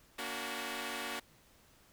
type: chord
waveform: 5% pulse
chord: Bb augmented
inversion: none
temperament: equal with one note detuned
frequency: 233.1 / 286.5 / 370 Hz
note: Bb3 / D4 / F#4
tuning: 0 / -43 / 0 cents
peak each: -31 dBFS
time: 0.18-1.2 s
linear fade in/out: 10 ms
effects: pink hiss -64 dBFS RMS until 1.92 s